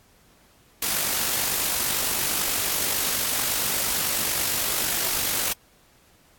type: noise with amplitude modulation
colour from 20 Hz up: white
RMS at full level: -23 dBFS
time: 0.82-5.53 s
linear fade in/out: 5 ms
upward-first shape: sine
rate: 49 Hz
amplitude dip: 35%
effects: pink hiss -58 dBFS RMS until 6.38 s + AAC 64 kbps